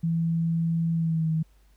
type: tone with pitch glide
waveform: sine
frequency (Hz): 165.5 to 159.22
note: E3 to D#3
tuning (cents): +7 to +40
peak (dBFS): -22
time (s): 0.03-1.43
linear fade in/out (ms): 10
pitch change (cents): -67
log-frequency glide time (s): 0.94-1.3
effects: added 50 Hz sine -56 dBFS peak until 1.76 s + pink hiss -67 dBFS RMS until 1.76 s